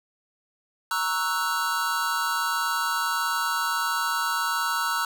square chord, F# dominant seventh, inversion first, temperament equal, 932.3 / 1108.7 / 1318.5 / 1480 Hz, A#5 / C#6 / E6 / F#6, 0 / 0 / 0 / 0 cents, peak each -31 / -34 / -28 / -30 dBFS, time 0.91-5.05 s, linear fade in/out 2 ms, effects none

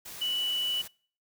sine tone in noise, 2960 Hz, F#7, in tune, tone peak -27 dBFS, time 0.21-0.82 s, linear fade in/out 10 ms, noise white, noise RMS -43 dBFS, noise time 0.05-0.88 s, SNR +13 dB, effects noise-tail reverb RT60 0.5 s tail -26 dB re dry

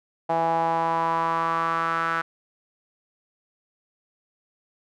sawtooth tone with band-pass filter sweep, 165.1 Hz, E3, 3 cents sharp, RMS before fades -24 dBFS, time 0.29-2.22 s, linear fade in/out 10 ms, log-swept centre 770 to 1400 Hz, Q 4.9, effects none

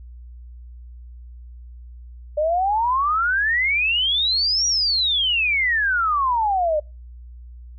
sine exponential two-way sweep, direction up then down, 587.3 to 5800 to 587.3 Hz, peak -17 dBFS, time 2.37-6.8 s, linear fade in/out 10 ms, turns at 4.67 s, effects noise-tail reverb RT60 0.3 s tail -26 dB re dry + added 60 Hz sine -37 dBFS peak until 7.78 s

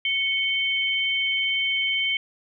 sine tone pair together, 2217 / 3099 Hz, C#7 / G7, 0 / -21 cents, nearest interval tritone, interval 579 cents, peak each -24 dBFS, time 0.05-2.17 s, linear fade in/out 2 ms, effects none

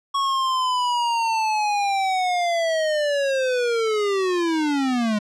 square linear sweep, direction down, 1110 to 205.3 Hz, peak -20 dBFS, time 0.14-5.19 s, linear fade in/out 10 ms, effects low-pass 6000 Hz 12 dB/octave

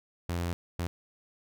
sawtooth tone bursts at uneven times, 86.4 Hz, F2, 18 cents flat, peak -26 dBFS, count 2, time 0.29-0.53 / 0.79-0.87 s, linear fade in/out 0 ms, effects none

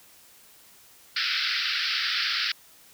white band-pass noise, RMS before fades -27 dBFS, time 1.16-2.52 s, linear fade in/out 5 ms, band 1300 to 5200 Hz, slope 96 dB/octave, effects white hiss -54 dBFS RMS until 2.93 s

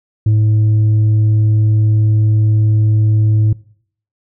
sine tone with tanh clipping, 107.7 Hz, A2, 37 cents flat, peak -9 dBFS, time 0.26-3.53 s, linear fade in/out 5 ms, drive 3 dB, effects noise-tail reverb RT60 0.6 s tail -22 dB re dry

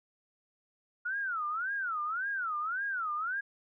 sine tone with vibrato, 1400 Hz, F6, 4 cents sharp, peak -31 dBFS, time 1.05-3.41 s, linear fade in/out 10 ms, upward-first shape sine, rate 1.8 Hz, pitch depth 270 cents each way, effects none

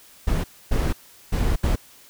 brown noise bursts at uneven times, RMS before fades -20 dBFS, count 4, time 0.27-0.44 / 0.71-0.93 / 1.32-1.56 / 1.63-1.76 s, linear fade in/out 10 ms, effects white hiss -50 dBFS RMS until 2.09 s

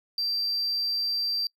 triangle tone, 4699 Hz, D8, in tune, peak -23 dBFS, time 0.18-1.47 s, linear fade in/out 2 ms, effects noise-tail reverb RT60 0.1 s tail -26 dB re dry + tanh soft clip ceiling -20 dBFS

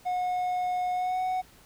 triangle tone with pitch glide, 726 to 741.7 Hz, F#5 to F#5, -33 to +4 cents, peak -24 dBFS, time 0.05-1.42 s, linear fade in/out 20 ms, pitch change +37 cents, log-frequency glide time 0.93-1.2 s, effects pink hiss -56 dBFS RMS until 1.65 s

